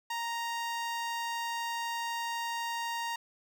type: tone with notch filter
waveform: sawtooth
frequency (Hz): 932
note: A#5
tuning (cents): -1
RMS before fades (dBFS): -35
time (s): 0.1-3.16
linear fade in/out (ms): 5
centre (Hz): 11000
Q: 1.6
effects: none